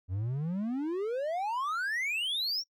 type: exponential sweep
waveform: triangle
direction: up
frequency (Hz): 87.31 to 5710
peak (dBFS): -28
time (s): 0.08-2.64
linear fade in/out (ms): 50
effects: noise-tail reverb RT60 0.1 s tail -26 dB re dry